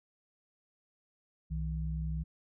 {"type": "tone pair together", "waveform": "sine", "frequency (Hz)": [63.1, 159], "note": ["B1", "D#3"], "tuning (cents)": [38, 38], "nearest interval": "octave + major third", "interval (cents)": 1600, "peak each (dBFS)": [-34, -36], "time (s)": [1.5, 2.24], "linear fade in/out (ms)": 20, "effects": []}